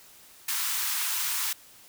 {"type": "high-pass noise", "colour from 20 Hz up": "white", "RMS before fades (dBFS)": -29, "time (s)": [0.48, 1.53], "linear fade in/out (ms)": 5, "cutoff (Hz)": 900, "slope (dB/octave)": 48, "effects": ["white hiss -53 dBFS RMS until 1.88 s"]}